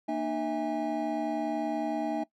triangle tone cluster, 232.7 / 303.3 / 649 / 816 Hz, A#3 / D#4 / E5 / G#5, -3 / -44 / -27 / -31 cents, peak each -34 / -30 / -32 / -33 dBFS, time 0.08-2.24 s, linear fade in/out 10 ms, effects noise-tail reverb RT60 0.1 s tail -20 dB re dry

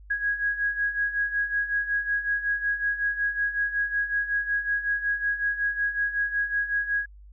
sine beating tone pair, 1650 / 1655.4 Hz, G#6 / G#6, -12 / -6 cents, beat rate 5.4 Hz, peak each -30 / -25 dBFS, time 0.1-7.06 s, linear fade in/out 10 ms, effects added 50 Hz sine -45 dBFS peak until 7.32 s

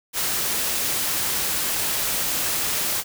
white noise, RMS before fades -24 dBFS, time 0.13-3.04 s, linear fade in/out 50 ms, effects none

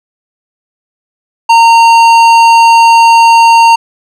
sine tone with tanh clipping, 920 Hz, A#5, 23 cents flat, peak -3 dBFS, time 1.49-3.76 s, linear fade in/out 10 ms, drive 14 dB, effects none

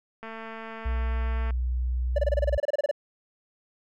click train, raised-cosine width 0.5 ms, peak -25 dBFS, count 287, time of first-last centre 0.23-1.507 s, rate 224 Hz
sine tone, 61.74 Hz, B1, in tune, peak -24 dBFS, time 0.85-2.58 s, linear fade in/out 10 ms
triangle tone bursts, 581 Hz, D5, 19 cents flat, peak -19 dBFS, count 15, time 2.16-2.913 s, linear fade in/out 5 ms, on 25 ms, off 27 ms
effects none

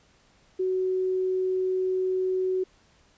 sine tone, 372.8 Hz, F#4, 13 cents sharp, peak -23 dBFS, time 0.59-2.64 s, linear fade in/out 10 ms, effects pink hiss -61 dBFS RMS until 3.17 s + resampled to 16000 Hz

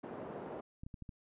pink band-pass noise, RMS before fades -45 dBFS, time 0.03-0.61 s, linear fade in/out 10 ms, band 260 to 740 Hz, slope 12 dB/octave
clicks, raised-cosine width 5 ms, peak -34 dBFS, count 5, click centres 0.835 / 0.865 / 0.942 / 1.023 / 1.092 s
effects resampled to 8000 Hz

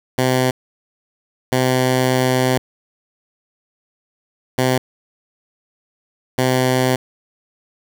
10% pulse tone bursts at uneven times, 128.3 Hz, C3, 34 cents flat, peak -6 dBFS, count 4, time 0.18-0.51 / 1.52-2.58 / 4.58-4.78 / 6.38-6.96 s, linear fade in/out 5 ms, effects none

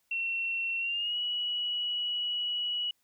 sine tone with pitch glide, 2716 to 2928 Hz, F7 to F#7, -49 to -19 cents, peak -29 dBFS, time 0.11-2.91 s, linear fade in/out 5 ms, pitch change +130 cents, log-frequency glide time 0.79-1.18 s, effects white hiss -74 dBFS RMS until 3.03 s

